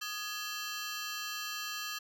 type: ring-modulated tone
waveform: 15% pulse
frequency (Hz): 1456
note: F#6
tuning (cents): -28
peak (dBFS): -27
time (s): 0.01-1.99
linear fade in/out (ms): 10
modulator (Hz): 223
effects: none

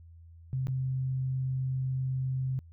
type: tone with dropouts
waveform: sine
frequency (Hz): 130.81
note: C3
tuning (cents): 0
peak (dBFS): -28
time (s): 0.53-2.59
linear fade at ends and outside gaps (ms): 0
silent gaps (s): 0.67-0.683
effects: added 83 Hz sine -49 dBFS peak until 2.72 s

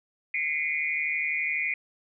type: tone cluster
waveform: sine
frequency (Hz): 2047 / 2199 / 2421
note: C7 / C#7 / D#7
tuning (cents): -38 / -14 / -48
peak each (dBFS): -30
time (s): 0.34-1.74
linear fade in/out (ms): 2
effects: none

